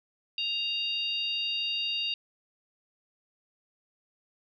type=harmonic tone; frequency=932.3 Hz; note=A#5; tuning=in tune; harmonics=3 / 4 / 5; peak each=-30 / -34 / -37 dBFS; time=0.38-2.14 s; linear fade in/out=2 ms; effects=none